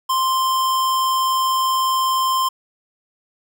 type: tone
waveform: square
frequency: 1046.5 Hz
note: C6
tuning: in tune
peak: -17 dBFS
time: 0.09-2.49 s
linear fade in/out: 10 ms
effects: none